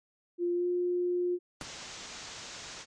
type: tone with pitch glide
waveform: sine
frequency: 349.2 to 355.3 Hz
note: F4 to F4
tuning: 0 to +30 cents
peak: -27 dBFS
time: 0.38-1.39 s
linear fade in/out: 50 ms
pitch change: +30 cents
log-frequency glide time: 0.53-0.67 s
type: low-pass noise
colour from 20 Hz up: white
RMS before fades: -45 dBFS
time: 1.6-2.86 s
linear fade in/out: 50 ms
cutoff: 7200 Hz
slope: 48 dB/octave
type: noise with exponential decay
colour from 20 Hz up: pink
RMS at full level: -35 dBFS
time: 1.61-1.69 s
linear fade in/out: 1 ms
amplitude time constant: 16 ms
effects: resampled to 22050 Hz